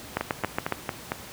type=two click trains; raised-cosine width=0.5 ms; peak=-11 / -9 dBFS; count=5 / 5; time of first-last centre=0.21-1.119 / 0.17-0.723 s; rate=4.4 / 7.23 Hz; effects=pink hiss -42 dBFS RMS until 1.32 s + high-pass 80 Hz 12 dB/octave